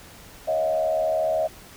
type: tone with frequency modulation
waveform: sine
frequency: 637 Hz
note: D#5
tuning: 41 cents sharp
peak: -20 dBFS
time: 0.47-1.48 s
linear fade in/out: 20 ms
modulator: 73.7 Hz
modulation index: 0.8
effects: pink hiss -46 dBFS RMS until 1.76 s